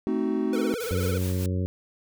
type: chord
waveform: triangle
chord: A diminished seventh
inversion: none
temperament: equal with one note detuned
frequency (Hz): 220 / 261.6 / 311.1 / 375.2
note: A3 / C4 / Eb4 / Gb4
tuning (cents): 0 / 0 / 0 / +24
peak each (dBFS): -27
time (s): 0.07-0.74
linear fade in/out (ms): 0
type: tone with vibrato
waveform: square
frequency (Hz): 466.2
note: A#4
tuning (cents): 0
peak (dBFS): -30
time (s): 0.53-1.18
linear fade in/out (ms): 2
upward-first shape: sine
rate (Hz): 18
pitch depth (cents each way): 130
type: noise with tremolo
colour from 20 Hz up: white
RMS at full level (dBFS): -38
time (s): 0.8-1.46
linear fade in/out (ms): 2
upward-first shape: sine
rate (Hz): 4.9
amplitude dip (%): 45
type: harmonic tone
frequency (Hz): 91.9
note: F#2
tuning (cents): -11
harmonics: 1 / 2 / 3 / 4 / 5 / 6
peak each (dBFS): -25 / -31 / -35 / -37 / -39 / -41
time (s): 0.91-1.66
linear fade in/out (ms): 0
effects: none